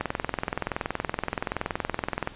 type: click train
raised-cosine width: 0.5 ms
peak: -11 dBFS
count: 49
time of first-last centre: 0.01-2.274 s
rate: 21.2 Hz
effects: pink hiss -46 dBFS RMS until 2.35 s + resampled to 8000 Hz